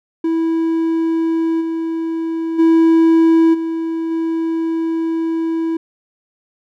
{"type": "tone with level steps", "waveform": "triangle", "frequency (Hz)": 327.4, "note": "E4", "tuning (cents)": -12, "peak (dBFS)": [-12, -16, -6, -16, -14], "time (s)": [0.24, 5.77], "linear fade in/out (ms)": 5, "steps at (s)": [1.6, 2.58, 3.53, 4.1], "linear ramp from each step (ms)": 20, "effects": []}